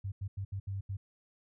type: tone bursts at uneven times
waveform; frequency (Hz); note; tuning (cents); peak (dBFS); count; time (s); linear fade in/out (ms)
sine; 98; G2; 0; -34; 6; 0.04-0.12 / 0.21-0.28 / 0.37-0.45 / 0.52-0.6 / 0.67-0.81 / 0.89-0.97; 10
effects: none